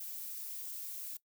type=noise; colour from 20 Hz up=violet; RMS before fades=-43 dBFS; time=0-1.17 s; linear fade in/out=5 ms; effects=noise-tail reverb RT60 0.1 s tail -19 dB re dry